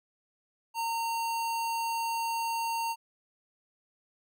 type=tone; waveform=square; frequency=918 Hz; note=A#5; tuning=27 cents flat; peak=-30 dBFS; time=0.74-2.96 s; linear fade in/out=50 ms; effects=none